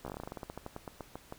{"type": "slowing click train", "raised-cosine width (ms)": 1, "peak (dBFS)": -26, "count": 21, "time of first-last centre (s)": [0.05, 1.324], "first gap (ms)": 14, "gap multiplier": 1.14, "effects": ["pink hiss -58 dBFS RMS until 1.38 s"]}